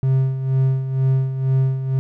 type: tone with tremolo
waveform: triangle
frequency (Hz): 132.6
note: C3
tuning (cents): +23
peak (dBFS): -11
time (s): 0.03-1.99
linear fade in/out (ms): 0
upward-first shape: sine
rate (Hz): 2.1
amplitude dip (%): 65
effects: none